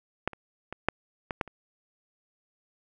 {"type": "clicks", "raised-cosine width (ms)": 0.5, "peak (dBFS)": [-11, -27, -21, -7, -16, -12, -29], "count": 7, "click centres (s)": [0.276, 0.333, 0.726, 0.886, 1.308, 1.412, 1.477], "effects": []}